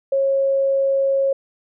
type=tone; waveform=sine; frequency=545 Hz; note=C#5; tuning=29 cents flat; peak=-15 dBFS; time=0.12-1.33 s; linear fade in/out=5 ms; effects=none